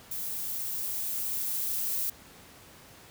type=noise with level ramp; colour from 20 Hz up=violet; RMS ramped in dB=-35 to -30 dBFS; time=0.11-2.1 s; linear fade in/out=5 ms; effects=pink hiss -52 dBFS RMS until 3.1 s + high-pass 60 Hz 12 dB/octave